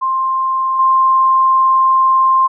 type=tone with level steps; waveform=sine; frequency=1053 Hz; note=C6; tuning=11 cents sharp; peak=-13 / -8 dBFS; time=0.01-2.48 s; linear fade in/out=20 ms; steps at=0.79 s; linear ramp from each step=5 ms; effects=none